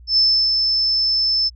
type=tone with ADSR envelope; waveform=sine; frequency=5270 Hz; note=E8; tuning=1 cent flat; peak=-11 dBFS; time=0.07-1.5 s; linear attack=100 ms; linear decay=330 ms; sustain=-4 dB; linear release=29 ms; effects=added 60 Hz sine -40 dBFS peak until 1.55 s